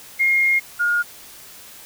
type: tone pair in turn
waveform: sine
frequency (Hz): 2137 / 1426.3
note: C7 / F6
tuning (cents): +36 / +36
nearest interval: perfect fifth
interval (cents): 700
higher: first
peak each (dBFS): -14 / -16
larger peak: first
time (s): 0.19-0.6 / 0.79-1.03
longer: first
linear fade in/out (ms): 20
effects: white hiss -42 dBFS RMS until 1.85 s